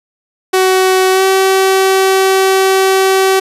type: tone with pitch glide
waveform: sawtooth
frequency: 375.3 to 382.5 Hz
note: F#4 to G4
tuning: +25 to -42 cents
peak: -4 dBFS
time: 0.53-3.4 s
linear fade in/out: 10 ms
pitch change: +33 cents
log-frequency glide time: 1.11-1.23 s
effects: resampled to 32000 Hz